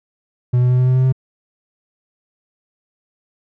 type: tone with pitch steps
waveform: triangle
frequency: 123.47 / 124.62 / 125.77 / 126.94 / 128.12 / 129.31 / 130.51 Hz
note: B2 / B2 / B2 / B2 / C3 / C3 / C3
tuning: 0 / +16 / +32 / +48 / -36 / -20 / -4 cents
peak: -9 dBFS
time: 0.53-1.125 s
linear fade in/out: 10 ms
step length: 85 ms
effects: none